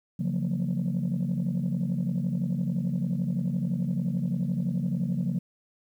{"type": "chord", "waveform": "sine", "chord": "Gb major seventh", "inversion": "second", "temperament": "just", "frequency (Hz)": [138.75, 173.43, 185, 231.2], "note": ["Db3", "F3", "Gb3", "Bb3"], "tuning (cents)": [2, -12, 0, -14], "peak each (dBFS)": [-30, -28, -29, -32], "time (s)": [0.19, 5.39], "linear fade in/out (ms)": 10, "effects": ["tanh soft clip ceiling -20 dBFS", "10-bit"]}